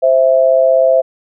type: tone pair together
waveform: sine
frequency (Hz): 523.3 / 659.3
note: C5 / E5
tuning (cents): 0 / 0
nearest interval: major third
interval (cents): 400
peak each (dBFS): -10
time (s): 0.02-1.02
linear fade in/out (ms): 20
effects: none